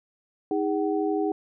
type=tone cluster; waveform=sine; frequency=315.8 / 408.1 / 754 Hz; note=D#4 / G#4 / F#5; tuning=+26 / -30 / +32 cents; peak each=-26 / -26 / -31 dBFS; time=0.51-1.32 s; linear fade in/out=2 ms; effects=none